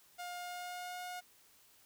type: tone with pitch glide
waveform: sawtooth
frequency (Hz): 710 to 720.3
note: F5 to F#5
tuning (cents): +28 to -47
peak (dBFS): -38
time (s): 0.18-1.21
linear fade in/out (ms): 20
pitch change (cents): +25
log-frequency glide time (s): 0.36-0.99
effects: white hiss -65 dBFS RMS until 1.85 s